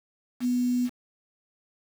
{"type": "tone with quantisation", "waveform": "sine", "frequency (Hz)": 246.8, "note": "B3", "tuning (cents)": -1, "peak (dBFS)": -22, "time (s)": [0.4, 0.9], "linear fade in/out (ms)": 50, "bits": 7, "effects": []}